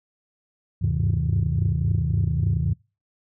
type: tone cluster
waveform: sine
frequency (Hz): 77.4 / 98.4 / 102 / 129.2 / 159.9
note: D#2 / G2 / G#2 / C3 / D#3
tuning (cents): -9 / +7 / -31 / -21 / +48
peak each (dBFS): -25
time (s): 0.81-2.74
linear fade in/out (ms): 20
effects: noise-tail reverb RT60 0.3 s tail -26 dB re dry + tanh soft clip ceiling -13 dBFS